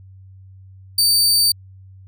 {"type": "tone", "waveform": "sawtooth", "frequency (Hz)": 4606, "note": "D8", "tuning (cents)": -34, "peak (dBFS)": -10, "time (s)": [0.98, 1.52], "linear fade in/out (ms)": 5, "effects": ["added 95 Hz sine -40 dBFS peak until 2.07 s"]}